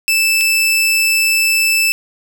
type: tone pair in turn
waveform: sawtooth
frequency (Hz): 2637 / 2637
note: E7 / E7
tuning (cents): 0 / 0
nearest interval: unison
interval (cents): 0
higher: neither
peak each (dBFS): -8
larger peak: neither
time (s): 0.08-0.41 / 0.41-1.92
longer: second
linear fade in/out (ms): 0
effects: 7-bit